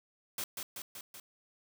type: noise with echo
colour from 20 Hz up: white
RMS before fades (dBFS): -37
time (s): 0.38-0.44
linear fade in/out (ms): 2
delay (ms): 190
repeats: 4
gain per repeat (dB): -3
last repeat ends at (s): 1.2
effects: none